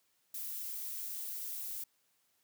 violet noise, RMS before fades -41 dBFS, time 0.34-1.84 s, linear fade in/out 5 ms, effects white hiss -75 dBFS RMS until 2.43 s + high-pass 80 Hz 12 dB/octave

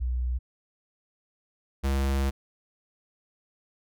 sine / square tone pair in turn, 61.74 / 68.05 Hz, B1 / C#2, 0 / -31 cents, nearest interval major second, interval 169 cents, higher second, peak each -25 / -24 dBFS, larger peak second, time 0-0.39 / 1.83-2.31 s, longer second, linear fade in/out 20 ms, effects none

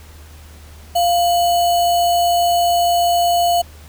sine tone with sample-and-hold, 696 Hz, F5, 6 cents flat, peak -12 dBFS, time 0.95-3.62 s, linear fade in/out 10 ms, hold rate 3675 Hz, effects added 76 Hz sine -38 dBFS peak until 3.88 s + pink hiss -45 dBFS RMS until 3.88 s

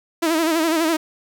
sawtooth tone with vibrato, 324 Hz, E4, 30 cents flat, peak -13 dBFS, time 0.22-0.97 s, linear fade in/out 10 ms, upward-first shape sine, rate 12 Hz, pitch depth 80 cents each way, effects 8-bit

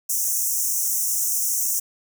pink high-pass noise, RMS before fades -23 dBFS, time 0.09-1.8 s, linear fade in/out 10 ms, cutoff 5700 Hz, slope 96 dB/octave, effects none

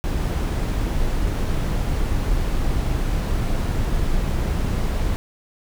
brown noise, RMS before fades -21 dBFS, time 0.04-5.16 s, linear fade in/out 0 ms, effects none

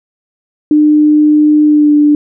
sine tone with pitch glide, 301.2 to 295.7 Hz, D4 to D4, +44 to +12 cents, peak -4 dBFS, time 0.71-2.15 s, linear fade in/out 2 ms, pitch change -32 cents, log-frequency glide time 1.64-1.93 s, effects none

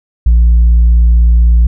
sine tone with tanh clipping, 58 Hz, A#1, 8 cents flat, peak -4 dBFS, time 0.26-1.67 s, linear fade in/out 5 ms, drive 1 dB, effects none

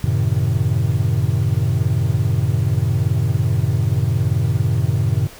triangle chord, F# diminished seventh, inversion none, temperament equal, 92.5 / 110 / 130.81 / 155.56 Hz, F#2 / A2 / C3 / Eb3, 0 / 0 / 0 / 0 cents, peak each -19 / -17 / -18 / -22 dBFS, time 0.04-5.27 s, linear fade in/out 0 ms, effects pink hiss -40 dBFS RMS until 5.39 s

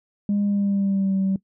sine tone with pitch glide, 203.6 to 192.39 Hz, G#3 to G3, -34 to -32 cents, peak -17 dBFS, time 0.29-1.36 s, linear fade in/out 2 ms, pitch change -98 cents, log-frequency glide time 0.44-1.15 s, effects noise-tail reverb RT60 0.1 s tail -20 dB re dry + tanh soft clip ceiling -16 dBFS

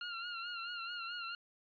20% pulse tone with vibrato, 1396.9 Hz, F6, in tune, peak -35 dBFS, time 0.01-1.35 s, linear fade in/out 2 ms, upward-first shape sine, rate 4.6 Hz, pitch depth 54 cents each way, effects resampled to 11025 Hz

